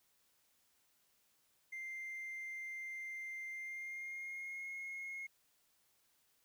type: tone with pitch glide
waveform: triangle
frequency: 2093 to 2158 Hz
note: C7 to C#7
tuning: 0 to -47 cents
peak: -40 dBFS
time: 1.72-5.27 s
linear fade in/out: 10 ms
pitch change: +53 cents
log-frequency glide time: 3.49-4.69 s
effects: tanh soft clip ceiling -38 dBFS + white hiss -75 dBFS RMS until 6.44 s